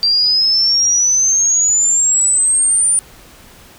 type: exponential sweep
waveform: sine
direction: up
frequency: 4679 to 9350 Hz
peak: -10 dBFS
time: 0.03-2.99 s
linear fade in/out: 0 ms
effects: pink hiss -42 dBFS RMS until 3.78 s